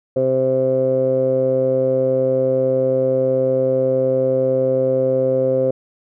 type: tone with low-pass filter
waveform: 15% pulse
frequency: 130.81 Hz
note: C3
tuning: in tune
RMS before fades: -17 dBFS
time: 0.16-5.71 s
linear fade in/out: 5 ms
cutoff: 530 Hz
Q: 6.9
effects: none